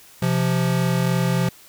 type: tone pair together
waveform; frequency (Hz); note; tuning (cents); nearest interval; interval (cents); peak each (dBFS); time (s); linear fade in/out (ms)
square; 129.7 / 173.13; C3 / F3; -15 / -15; perfect fourth; 500; -22 / -21; 0.22-1.49; 5
effects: white hiss -48 dBFS RMS until 1.68 s